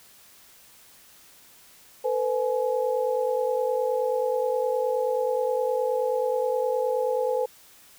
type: tone cluster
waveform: sine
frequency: 457.5 / 507 / 845 Hz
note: A#4 / B4 / G#5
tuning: -32 / +45 / +30 cents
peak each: -28 / -24 / -31 dBFS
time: 2.04-7.46 s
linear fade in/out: 10 ms
effects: white hiss -53 dBFS RMS until 7.98 s